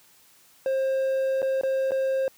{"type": "tone with dropouts", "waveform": "triangle", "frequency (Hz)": 532, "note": "C5", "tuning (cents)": 29, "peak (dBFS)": -20, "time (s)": [0.66, 2.28], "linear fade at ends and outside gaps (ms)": 1, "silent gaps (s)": [[1.419, 1.427], [1.612, 1.634], [1.909, 1.918]], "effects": ["white hiss -57 dBFS RMS until 2.37 s", "high-pass 80 Hz 12 dB/octave"]}